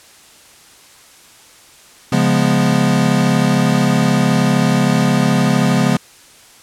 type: chord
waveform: square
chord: C# dominant seventh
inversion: none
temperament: equal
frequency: 138.59 / 174.61 / 207.7 / 246.9 Hz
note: C#3 / E#3 / G#3 / B3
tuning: 0 / 0 / 0 / 0 cents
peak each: -18 dBFS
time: 2.12-5.97 s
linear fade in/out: 5 ms
effects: white hiss -44 dBFS RMS until 6.62 s + low-pass 10000 Hz 12 dB/octave